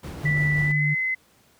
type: noise with tremolo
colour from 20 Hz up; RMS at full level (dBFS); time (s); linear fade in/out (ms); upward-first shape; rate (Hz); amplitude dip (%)
brown; -28; 0.03-0.72; 5; triangle; 5.7; 35
type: tone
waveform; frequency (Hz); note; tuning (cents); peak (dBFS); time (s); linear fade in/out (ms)
sine; 148.9; D3; +24; -21; 0.23-0.95; 20
type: tone with pitch glide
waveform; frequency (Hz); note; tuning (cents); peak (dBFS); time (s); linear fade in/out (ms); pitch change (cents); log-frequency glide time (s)
sine; 1971 to 2045; B6 to C7; -4 to -40; -22; 0.25-1.15; 10; +64; 0.62-0.84
effects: pink hiss -59 dBFS RMS until 1.59 s + high-pass 80 Hz 12 dB/octave